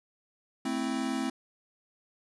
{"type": "chord", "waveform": "square", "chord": "A minor", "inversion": "none", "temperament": "equal with one note detuned", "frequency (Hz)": [220.6, 261.6, 329.6], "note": ["A3", "C4", "E4"], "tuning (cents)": [5, 0, 0], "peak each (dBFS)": [-36, -32, -37], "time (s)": [0.65, 1.3], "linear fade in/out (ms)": 5, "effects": ["resampled to 24000 Hz"]}